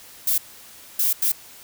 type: noise bursts at uneven times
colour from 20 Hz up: violet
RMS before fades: -20 dBFS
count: 3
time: 0.27-0.38 / 0.99-1.13 / 1.22-1.32 s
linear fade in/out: 5 ms
effects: white hiss -45 dBFS RMS until 1.63 s